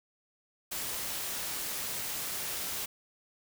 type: noise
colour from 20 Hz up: white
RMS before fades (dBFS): -36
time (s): 0.71-2.86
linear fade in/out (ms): 10
effects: none